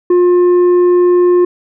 sine tone with tanh clipping, 355.6 Hz, F4, 31 cents sharp, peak -7 dBFS, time 0.1-1.45 s, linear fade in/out 5 ms, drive 5 dB, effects none

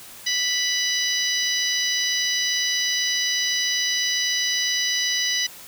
harmonic tone, 987.8 Hz, B5, in tune, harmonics 2 / 3 / 4 / 5 / 6, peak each -27 / -27 / -27 / -27 / -27 dBFS, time 0.26-5.47 s, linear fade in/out 10 ms, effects white hiss -42 dBFS RMS until 5.67 s

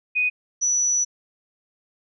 sine tone pair in turn, 2489 / 5920 Hz, D#7 / F#8, 0 / 0 cents, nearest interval octave + minor third, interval 1500 cents, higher second, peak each -18 / -18 dBFS, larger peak neither, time 0.15-0.3 / 0.61-1.05 s, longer second, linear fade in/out 20 ms, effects none

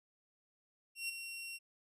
sawtooth tone with ADSR envelope, 2737 Hz, F7, 36 cents flat, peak -32 dBFS, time 0.95-1.59 s, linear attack 140 ms, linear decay 11 ms, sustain -8 dB, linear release 34 ms, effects resampled to 32000 Hz

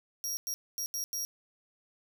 sawtooth tone bursts at uneven times, 5650 Hz, F8, 19 cents sharp, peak -30 dBFS, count 5, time 0.24-0.37 / 0.47-0.54 / 0.78-0.86 / 0.94-1.04 / 1.13-1.25 s, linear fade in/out 0 ms, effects 12-bit

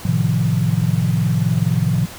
sine chord, F dominant seventh, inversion first, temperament equal with one note detuned, 110.51 / 130.81 / 155.56 / 174.61 Hz, A2 / C3 / Eb3 / F3, +8 / 0 / 0 / 0 cents, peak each -20 dBFS, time 0.05-2.06 s, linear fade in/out 5 ms, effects pink hiss -35 dBFS RMS until 2.18 s

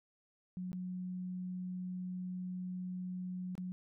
sine tone with dropouts, 182.4 Hz, F#3, 24 cents flat, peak -38 dBFS, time 0.57-3.72 s, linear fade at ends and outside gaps 0 ms, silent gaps 0.718-0.73 / 3.553-3.579 s, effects none

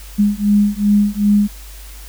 sine beating tone pair, 204.4 / 207 Hz, G#3 / G#3, -27 / -5 cents, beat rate 2.6 Hz, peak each -14 dBFS, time 0.18-1.48 s, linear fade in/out 20 ms, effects added 50 Hz sine -33 dBFS peak until 2.08 s + white hiss -40 dBFS RMS until 2.08 s

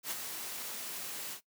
white noise with ADSR envelope, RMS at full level -35 dBFS, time 0.03-1.41 s, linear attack 80 ms, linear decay 30 ms, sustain -6 dB, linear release 89 ms, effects noise-tail reverb RT60 0.1 s tail -18 dB re dry + high-pass 150 Hz 12 dB/octave

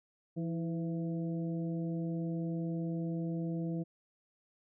harmonic tone with a mistuned harmonic, 167.6 Hz, E3, 29 cents sharp, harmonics 1 / 2 / 3 / 4, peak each -34 / -39 / -46 / -50 dBFS, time 0.36-3.84 s, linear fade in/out 20 ms, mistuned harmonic 2, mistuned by -43 cents, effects none

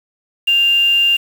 sine tone with quantisation, 2794 Hz, F7, in tune, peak -10 dBFS, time 0.47-1.17 s, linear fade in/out 10 ms, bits 5, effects none

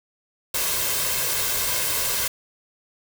white noise with comb filter, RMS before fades -24 dBFS, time 0.54-2.28 s, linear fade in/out 5 ms, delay 1.9 ms, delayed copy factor +0.55, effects none

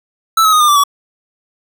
square tone with pitch steps, 1318.5 / 1279.5 / 1241.6 / 1204.9 / 1169.2 / 1134.6 Hz, E6 / D#6 / D#6 / D6 / D6 / C#6, 0 / +48 / -4 / +44 / -8 / +40 cents, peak -8 dBFS, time 0.37-0.838 s, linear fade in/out 5 ms, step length 78 ms, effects none

